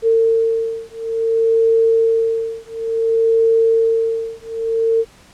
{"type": "beating tone pair", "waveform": "sine", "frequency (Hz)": [452.9, 453.47], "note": ["A#4", "A#4"], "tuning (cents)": [-50, -48], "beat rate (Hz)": 0.57, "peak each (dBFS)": -16, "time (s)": [0.02, 5.05], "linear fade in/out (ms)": 50, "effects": ["pink hiss -47 dBFS RMS until 5.33 s", "low-pass 9000 Hz 12 dB/octave"]}